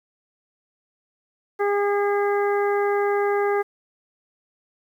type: harmonic tone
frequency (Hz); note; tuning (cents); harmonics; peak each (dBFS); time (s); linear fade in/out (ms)
406.5; G#4; -37; 1 / 2 / 3 / 4 / 5; -20 / -26 / -30 / -32 / -34; 1.59-3.63; 20
effects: 9-bit